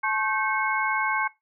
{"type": "tone cluster", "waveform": "sine", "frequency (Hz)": [866, 1082, 1552, 2181], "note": ["A5", "C#6", "G6", "C#7"], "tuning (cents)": [-28, -42, -18, -29], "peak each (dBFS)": [-29, -28, -28, -28], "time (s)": [0.03, 1.28], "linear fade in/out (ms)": 10, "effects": ["noise-tail reverb RT60 0.2 s tail -19 dB re dry"]}